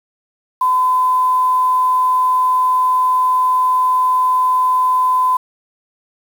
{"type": "tone with quantisation", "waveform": "sine", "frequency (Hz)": 1015, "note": "B5", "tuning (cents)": 47, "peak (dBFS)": -11, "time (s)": [0.61, 5.37], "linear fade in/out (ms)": 5, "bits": 6, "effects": []}